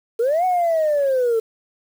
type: linear two-way sweep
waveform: sine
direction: up then down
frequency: 440 to 746 to 440 Hz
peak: -14 dBFS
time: 0.19-1.4 s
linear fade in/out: 10 ms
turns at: 0.45 s
effects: tanh soft clip ceiling -13 dBFS + 7-bit